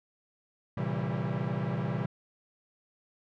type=chord; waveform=45% pulse; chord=A# diminished seventh; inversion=none; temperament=equal with one note detuned; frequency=116.54 / 135.11 / 164.81 / 196 Hz; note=A#2 / C#3 / E3 / G3; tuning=0 / -44 / 0 / 0 cents; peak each=-36 / -34 / -35 / -36 dBFS; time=0.77-2.06 s; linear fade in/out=5 ms; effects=low-pass 2000 Hz 12 dB/octave